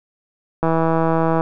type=click train; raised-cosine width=1 ms; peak=-5 dBFS; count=128; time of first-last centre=0.63-1.409 s; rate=163 Hz; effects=none